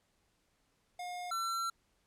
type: tone pair in turn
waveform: square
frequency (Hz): 715 / 1349.7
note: F5 / E6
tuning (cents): +41 / +40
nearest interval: major seventh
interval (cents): 1099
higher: second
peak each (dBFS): -40 / -34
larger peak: second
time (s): 0.99-1.31 / 1.31-1.7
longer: second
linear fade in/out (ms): 5
effects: pink hiss -75 dBFS RMS until 2.06 s + low-pass 11000 Hz 12 dB/octave